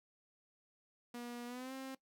sawtooth tone with pitch glide, 240.5 to 265.3 Hz, B3 to C4, -46 to +24 cents, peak -40 dBFS, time 1.14-1.95 s, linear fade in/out 5 ms, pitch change +170 cents, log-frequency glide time 1.46-1.73 s, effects noise-tail reverb RT60 0.1 s tail -19 dB re dry

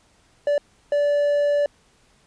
triangle tone bursts at uneven times, 580 Hz, D5, 22 cents flat, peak -15 dBFS, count 2, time 0.47-0.58 / 0.92-1.66 s, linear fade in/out 2 ms, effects pink hiss -59 dBFS RMS until 2.26 s + resampled to 22050 Hz

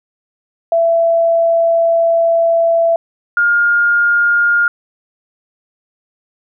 sine tone pair in turn, 668 / 1415.4 Hz, E5 / F6, +23 / +23 cents, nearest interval octave + minor second, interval 1300 cents, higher second, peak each -9 dBFS, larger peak neither, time 0.72-2.96 / 3.37-4.68 s, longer first, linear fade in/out 2 ms, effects none

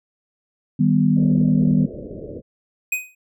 sine chord, Eb augmented, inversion none, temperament equal, 155.56 / 196 / 246.9 Hz, Eb3 / G3 / B3, 0 / 0 / 0 cents, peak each -18 dBFS, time 0.79-1.86 s, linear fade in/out 10 ms
white low-pass noise, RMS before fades -34 dBFS, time 1.15-2.42 s, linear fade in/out 50 ms, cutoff 600 Hz, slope 96 dB/octave
square tone with exponential decay, 2500 Hz, D#7, 8 cents sharp, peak -17 dBFS, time 2.92-3.15 s, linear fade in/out 5 ms, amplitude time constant 48 ms
effects none

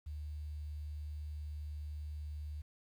sine tone with quantisation, 74.9 Hz, D2, 35 cents sharp, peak -40 dBFS, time 0.06-2.62 s, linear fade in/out 10 ms, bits 11, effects none

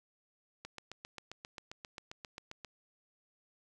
click train, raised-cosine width 0.2 ms, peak -27 dBFS, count 16, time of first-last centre 0.65-2.647 s, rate 7.51 Hz, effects none

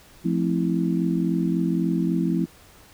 sine chord, F major seventh, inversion none, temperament just, 174.61 / 218.3 / 261.9 / 327.4 Hz, F3 / A3 / C4 / E4, 0 / -13 / +2 / -12 cents, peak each -23 / -28 / -27 / -26 dBFS, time 0.24-2.46 s, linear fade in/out 20 ms, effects pink hiss -51 dBFS RMS until 2.93 s

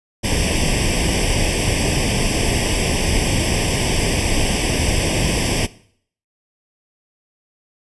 pink noise with comb filter, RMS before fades -18 dBFS, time 0.23-5.67 s, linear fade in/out 20 ms, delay 0.37 ms, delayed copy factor +1, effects noise-tail reverb RT60 0.6 s tail -19 dB re dry + resampled to 24000 Hz

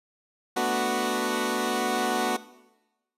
15% pulse chord, B minor seventh, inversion third, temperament equal, 220 / 246.9 / 293.7 / 370 Hz, A3 / B3 / D4 / F#4, 0 / 0 / 0 / 0 cents, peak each -27 / -23 / -27 / -21 dBFS, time 0.56-2.37 s, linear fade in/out 10 ms, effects noise-tail reverb RT60 1.0 s tail -17 dB re dry + resampled to 32000 Hz

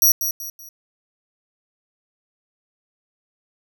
15% pulse tone with echo, 5770 Hz, F#8, 44 cents flat, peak -6 dBFS, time 0.02-0.12 s, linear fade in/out 2 ms, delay 190 ms, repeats 3, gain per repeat -9 dB, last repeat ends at 0.69 s, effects none

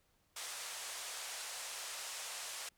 white band-pass noise, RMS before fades -45 dBFS, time 0.36-2.69 s, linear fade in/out 5 ms, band 520 to 9600 Hz, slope 24 dB/octave, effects pink hiss -75 dBFS RMS until 2.77 s

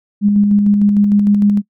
sine tone with tremolo, 204.7 Hz, G#3, 25 cents flat, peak -7 dBFS, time 0.21-1.62 s, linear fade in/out 50 ms, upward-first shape square, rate 6.6 Hz, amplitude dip 30%, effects noise-tail reverb RT60 0.1 s tail -22 dB re dry

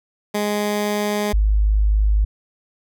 15% pulse / sine tone pair in turn, 207.7 / 51.92 Hz, G#3 / G#1, 0 / 0 cents, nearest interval 2 octaves, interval 2400 cents, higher first, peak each -13 dBFS, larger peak neither, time 0.34-1.33 / 1.33-2.25 s, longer first, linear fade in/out 10 ms, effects none

